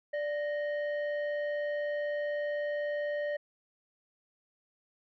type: tone pair together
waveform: sine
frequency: 587.3 / 1862.2 Hz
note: D5 / A#6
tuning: 0 / -2 cents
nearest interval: octave + minor sixth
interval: 1998 cents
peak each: -29 / -37 dBFS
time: 0.13-3.37 s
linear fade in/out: 10 ms
effects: tanh soft clip ceiling -28 dBFS